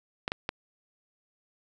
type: clicks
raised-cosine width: 0.3 ms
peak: -13 dBFS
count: 3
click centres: 0.279 / 0.319 / 0.491 s
effects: none